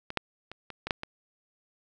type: clicks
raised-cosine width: 0.3 ms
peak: -20 / -10 / -25 / -24 / -17 / -9 / -19 dBFS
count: 7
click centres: 0.104 / 0.173 / 0.516 / 0.703 / 0.87 / 0.908 / 1.034 s
effects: none